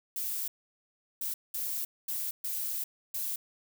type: noise bursts at uneven times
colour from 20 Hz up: violet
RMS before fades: -34 dBFS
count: 6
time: 0.16-0.48 / 1.21-1.34 / 1.54-1.85 / 2.08-2.31 / 2.44-2.84 / 3.14-3.36 s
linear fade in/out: 5 ms
effects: none